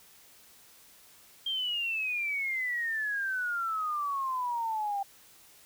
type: exponential sweep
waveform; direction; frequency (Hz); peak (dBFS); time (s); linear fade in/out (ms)
sine; down; 3206 to 784; -29; 1.46-5.03; 5
effects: white hiss -57 dBFS RMS until 5.65 s